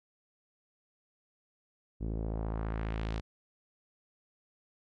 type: tone with low-pass filter sweep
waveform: sawtooth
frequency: 54.7 Hz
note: A1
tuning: 9 cents flat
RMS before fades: -35 dBFS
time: 2-3.21 s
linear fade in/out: 20 ms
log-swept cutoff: 310 to 5000 Hz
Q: 1.2
effects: none